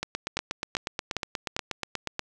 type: two click trains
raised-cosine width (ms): 0.2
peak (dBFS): -10 / -12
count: 4 / 19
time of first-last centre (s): 0.37-1.565 / 0.03-2.193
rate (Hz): 2.51 / 8.32
effects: none